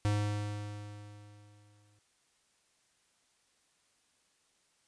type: tone with exponential decay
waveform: square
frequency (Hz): 103.83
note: G#2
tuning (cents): 0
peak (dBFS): -27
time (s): 0.05-1.99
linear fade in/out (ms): 0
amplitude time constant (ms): 420
effects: white hiss -72 dBFS RMS until 4.87 s + resampled to 22050 Hz